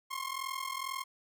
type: ring-modulated tone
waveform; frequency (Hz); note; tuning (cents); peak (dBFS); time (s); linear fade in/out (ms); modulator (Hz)
sawtooth; 1069; C6; +37; -29; 0.1-1.04; 20; 21.1
effects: none